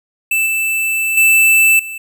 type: tone with level steps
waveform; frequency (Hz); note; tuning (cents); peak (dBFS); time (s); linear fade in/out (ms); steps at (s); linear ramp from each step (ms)
square; 2646; E7; +6; -13 / -15 / -8 / -25; 0.31-1.98; 5; 0.46 / 1.17 / 1.79; 5
effects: none